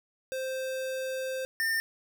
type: tone pair in turn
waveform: square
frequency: 523 / 1806.5 Hz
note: C5 / A6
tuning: -1 / +45 cents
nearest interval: octave + major sixth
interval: 2146 cents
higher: second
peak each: -32 / -27 dBFS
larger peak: second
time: 0.32-1.45 / 1.6-1.8 s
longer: first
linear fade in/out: 0 ms
effects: none